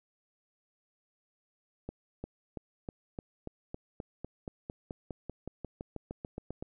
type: accelerating click train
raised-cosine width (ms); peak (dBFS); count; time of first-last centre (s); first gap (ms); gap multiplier
2; -25; 23; 1.89-6.625; 350; 0.95
effects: none